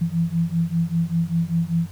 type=beating tone pair; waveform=sine; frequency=164.81 / 169.91 Hz; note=E3 / F3; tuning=0 / -47 cents; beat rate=5.1 Hz; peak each=-22 dBFS; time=0.01-1.87 s; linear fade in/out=10 ms; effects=added 95 Hz sine -37 dBFS peak until 1.91 s + pink hiss -49 dBFS RMS until 1.91 s